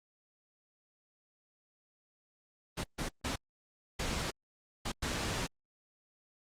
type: noise bursts at uneven times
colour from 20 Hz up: pink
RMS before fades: -35 dBFS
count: 6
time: 2.77-2.84 / 2.98-3.09 / 3.24-3.36 / 3.99-4.31 / 4.85-4.92 / 5.02-5.47 s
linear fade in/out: 10 ms
effects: low-pass 8000 Hz 12 dB/octave + Opus 24 kbps

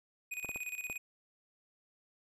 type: tone with tremolo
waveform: square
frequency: 2489 Hz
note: D#7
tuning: in tune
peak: -37 dBFS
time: 0.31-0.98 s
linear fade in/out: 10 ms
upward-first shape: square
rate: 17 Hz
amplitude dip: 70%
type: clicks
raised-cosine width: 1 ms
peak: -31 dBFS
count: 4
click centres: 0.447 / 0.492 / 0.56 / 0.899 s
effects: resampled to 32000 Hz

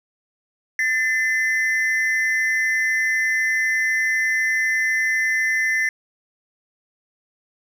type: ring-modulated tone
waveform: triangle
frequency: 1912 Hz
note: A#6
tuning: 43 cents sharp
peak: -13 dBFS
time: 0.79-5.89 s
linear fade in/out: 2 ms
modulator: 134 Hz
effects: none

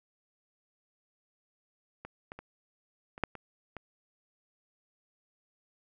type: clicks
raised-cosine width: 0.5 ms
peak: -27 / -26 / -29 / -30 / -12 / -28 / -26 dBFS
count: 7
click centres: 2.05 / 2.319 / 2.39 / 3.179 / 3.237 / 3.353 / 3.767 s
effects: none

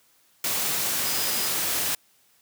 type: tone in noise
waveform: sine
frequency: 4981 Hz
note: D#8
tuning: 1 cent sharp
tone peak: -34 dBFS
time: 1.05-1.49 s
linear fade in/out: 2 ms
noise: white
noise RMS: -26 dBFS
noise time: 0.44-1.95 s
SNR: -11 dB
effects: white hiss -62 dBFS RMS until 2.41 s + high-pass 80 Hz 12 dB/octave

